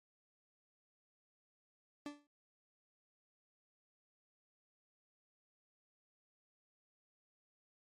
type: tone with exponential decay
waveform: 40% pulse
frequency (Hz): 291.4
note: D4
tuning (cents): -13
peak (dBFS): -39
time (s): 2.06-2.27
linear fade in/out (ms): 1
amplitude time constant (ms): 44
effects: low-pass 8000 Hz 12 dB/octave + MP3 64 kbps